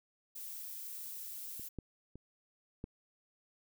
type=noise; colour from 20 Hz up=violet; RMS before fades=-45 dBFS; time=0.35-1.69 s; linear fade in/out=10 ms
type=clicks; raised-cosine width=3 ms; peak=-38 / -28 / -36 / -28 dBFS; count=4; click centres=1.596 / 1.787 / 2.156 / 2.841 s
effects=none